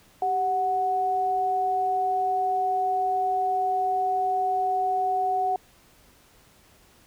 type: tone pair together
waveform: sine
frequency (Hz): 391.8 / 740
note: G4 / F#5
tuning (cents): -1 / 0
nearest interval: major seventh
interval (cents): 1101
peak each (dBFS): -32 / -22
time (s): 0.22-5.56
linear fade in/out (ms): 2
effects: pink hiss -57 dBFS RMS until 7.06 s